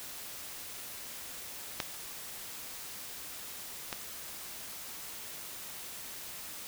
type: clicks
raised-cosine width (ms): 0.2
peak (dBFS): -13 / -17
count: 2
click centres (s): 1.802 / 3.928
effects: white hiss -44 dBFS RMS until 6.67 s